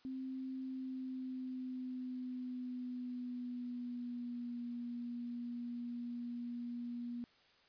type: tone with pitch glide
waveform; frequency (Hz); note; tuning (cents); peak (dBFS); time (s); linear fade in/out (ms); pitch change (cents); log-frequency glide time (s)
sine; 261.6 to 239.9; C4 to A#3; 0 to +50; -40; 0.05-7.24; 0; -150; 0.61-4.62
effects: white hiss -68 dBFS RMS until 7.68 s + resampled to 11025 Hz